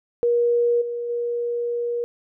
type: tone with level steps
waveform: sine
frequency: 476.2 Hz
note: A#4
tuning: 37 cents sharp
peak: -16 / -25 / -22 dBFS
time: 0.23-2.04 s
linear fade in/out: 0 ms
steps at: 0.81 / 1.09 s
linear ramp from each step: 10 ms
effects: none